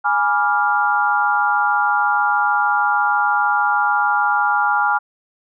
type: chord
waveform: sine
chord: G# diminished seventh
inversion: none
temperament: equal with one note detuned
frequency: 830.6 / 977 / 1174.7 / 1396.9 Hz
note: G#5 / B5 / D6 / F6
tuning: 0 / -19 / 0 / 0 cents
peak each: -18 / -23 / -23 / -18 dBFS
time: 0.04-4.99 s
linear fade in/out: 20 ms
effects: none